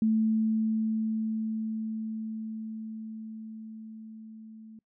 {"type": "tone with level ramp", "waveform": "sine", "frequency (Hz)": 220, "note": "A3", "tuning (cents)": 0, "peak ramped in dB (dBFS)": [-21, -45], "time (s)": [0.02, 4.79], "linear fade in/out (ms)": 2, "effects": ["noise-tail reverb RT60 0.1 s tail -25 dB re dry"]}